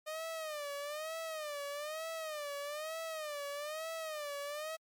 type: tone with vibrato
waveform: sawtooth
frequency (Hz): 609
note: D#5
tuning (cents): -37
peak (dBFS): -35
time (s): 0.06-4.77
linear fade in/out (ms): 20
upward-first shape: sine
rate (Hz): 1.1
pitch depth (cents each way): 120
effects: MP3 96 kbps